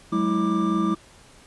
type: tone cluster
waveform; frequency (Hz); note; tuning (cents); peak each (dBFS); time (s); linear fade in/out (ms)
triangle; 185.6 / 210.5 / 325.6 / 1184; F#3 / G#3 / E4 / D6; +6 / +24 / -21 / +14; -24 / -23 / -22 / -26; 0.12-0.95; 10
effects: pink hiss -51 dBFS RMS until 1.46 s + resampled to 24000 Hz